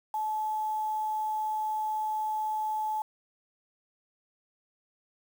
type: tone with quantisation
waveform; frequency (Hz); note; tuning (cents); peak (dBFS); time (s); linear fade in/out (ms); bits
sine; 862; A5; -36; -28; 0.14-3.02; 2; 8
effects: none